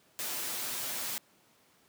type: noise with comb filter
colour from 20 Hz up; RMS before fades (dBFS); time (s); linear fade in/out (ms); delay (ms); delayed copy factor
white; -36; 0.19-1.18; 0; 8.1; +0.5
effects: pink hiss -65 dBFS RMS until 1.88 s + high-pass 150 Hz 12 dB/octave